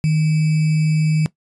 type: tone with sample-and-hold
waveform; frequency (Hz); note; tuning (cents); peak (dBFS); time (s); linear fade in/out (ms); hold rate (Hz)
sine; 155.56; D#3; 0; -13; 0.04-1.26; 0; 2450
effects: noise-tail reverb RT60 0.1 s tail -17 dB re dry + resampled to 24000 Hz